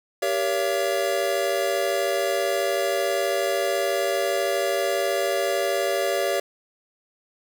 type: chord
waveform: square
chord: G diminished seventh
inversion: none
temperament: just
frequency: 392 / 470.4 / 564.5 / 677.4 Hz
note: G4 / Bb4 / Db5 / Fb5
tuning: 0 / +16 / +31 / +47 cents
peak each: -28 / -32 / -26 / -28 dBFS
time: 0.22-6.4 s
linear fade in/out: 5 ms
effects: none